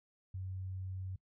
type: tone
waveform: sine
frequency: 93.9 Hz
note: F#2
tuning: 26 cents sharp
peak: -39 dBFS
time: 0.34-1.16 s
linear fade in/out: 5 ms
effects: noise-tail reverb RT60 0.1 s tail -21 dB re dry